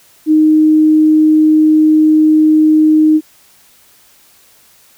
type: tone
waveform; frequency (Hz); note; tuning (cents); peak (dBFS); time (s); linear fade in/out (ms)
sine; 310; D#4; -6; -5; 0.26-3.21; 50
effects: white hiss -47 dBFS RMS until 4.97 s